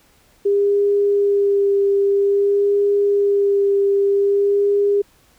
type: tone with vibrato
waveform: sine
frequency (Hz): 401.6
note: G4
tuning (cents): +42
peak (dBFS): -13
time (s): 0.45-5.02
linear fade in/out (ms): 10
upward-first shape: sine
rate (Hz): 0.51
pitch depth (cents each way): 15
effects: pink hiss -55 dBFS RMS until 5.38 s

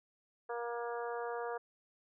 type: harmonic tone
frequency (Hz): 236.8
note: A#3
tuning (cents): +27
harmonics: 2 / 3 / 4 / 5 / 6 / 7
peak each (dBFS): -39 / -43 / -45 / -47 / -49 / -50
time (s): 0.49-1.58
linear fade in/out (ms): 10
effects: none

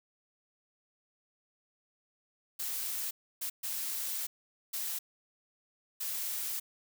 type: noise bursts at uneven times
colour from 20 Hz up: blue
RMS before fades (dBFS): -36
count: 5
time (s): 2.59-3.11 / 3.41-3.5 / 3.63-4.27 / 4.73-4.99 / 6-6.6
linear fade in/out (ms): 10
effects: none

